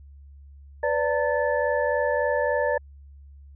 sine tone cluster, 498.5 / 582 / 908 / 1743 Hz, B4 / D5 / A#5 / A6, +16 / -16 / -46 / -17 cents, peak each -26 / -24 / -29 / -29 dBFS, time 0.83-2.78 s, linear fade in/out 5 ms, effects added 70 Hz sine -44 dBFS peak until 3.55 s

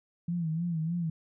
sine tone with vibrato, 166 Hz, E3, 12 cents sharp, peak -28 dBFS, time 0.28-1.1 s, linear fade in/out 5 ms, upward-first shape sine, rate 3.3 Hz, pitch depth 93 cents each way, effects none

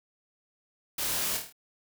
white noise with echo, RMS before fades -32 dBFS, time 0.98-1.37 s, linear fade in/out 5 ms, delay 26 ms, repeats 6, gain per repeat -4 dB, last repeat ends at 1.526 s, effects none

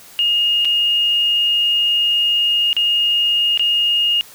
sine tone with dropouts, 2848 Hz, F7, 33 cents sharp, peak -13 dBFS, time 0.19-4.21 s, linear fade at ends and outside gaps 0 ms, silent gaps 0.648-0.653 / 2.73-2.766 / 3.575-3.595 s, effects white hiss -42 dBFS RMS until 4.34 s

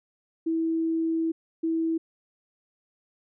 sine tone bursts at uneven times, 326.1 Hz, E4, 19 cents flat, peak -23 dBFS, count 2, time 0.46-1.32 / 1.63-1.98 s, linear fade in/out 10 ms, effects none

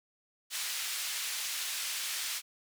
pink band-pass noise, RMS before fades -36 dBFS, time 0.5-2.42 s, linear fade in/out 50 ms, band 2400 to 14000 Hz, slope 12 dB/octave, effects none

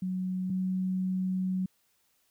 sine tone pair in turn, 185 / 186.18 Hz, F#3 / F#3, 0 / +11 cents, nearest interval unison, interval 11 cents, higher second, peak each -29 / -27 dBFS, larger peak second, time 0.02-0.5 / 0.5-1.66 s, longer second, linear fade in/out 5 ms, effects white hiss -71 dBFS RMS until 2.3 s

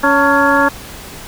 harmonic tone with a mistuned harmonic, 279.7 Hz, C#4, 16 cents sharp, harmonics 1 / 2 / 3 / 4 / 5 / 6, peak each -16 / -16 / -16 / -16 / -16 / -16 dBFS, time 0.03-0.69 s, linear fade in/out 10 ms, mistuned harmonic 3, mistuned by +110 cents, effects pink hiss -32 dBFS RMS until 1.27 s

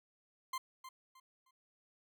40% pulse tone with echo, 1046 Hz, C6, 1 cent flat, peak -36 dBFS, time 0.53-0.58 s, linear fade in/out 5 ms, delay 310 ms, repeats 3, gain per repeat -11 dB, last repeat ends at 1.51 s, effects none

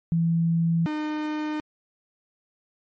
sine / 45% pulse tone pair in turn, 166.5 / 304.7 Hz, E3 / D#4, +18 / -36 cents, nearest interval minor seventh, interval 1046 cents, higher second, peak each -19 / -26 dBFS, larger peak first, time 0.12-0.86 / 0.86-1.6 s, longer neither, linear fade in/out 0 ms, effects low-pass 3000 Hz 12 dB/octave + MP3 32 kbps

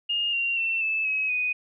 sine tone with pitch steps, 2836 / 2763 / 2692 / 2623 / 2556 / 2490 Hz, F7 / F7 / E7 / E7 / D#7 / D#7, +26 / -19 / +36 / -9 / +46 / +1 cents, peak -23 dBFS, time 0.09-1.53 s, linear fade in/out 10 ms, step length 240 ms, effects none

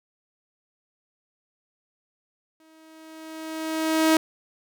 sawtooth tone with exponential growth, 318.1 Hz, D#4, 38 cents sharp, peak -11 dBFS, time 2.6-4.17 s, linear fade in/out 2 ms, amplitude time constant 340 ms, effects none

